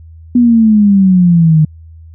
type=exponential sweep; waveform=sine; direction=down; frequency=246.9 to 152.3 Hz; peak=-4 dBFS; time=0.35-1.65 s; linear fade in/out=5 ms; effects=added 81 Hz sine -32 dBFS peak until 2.14 s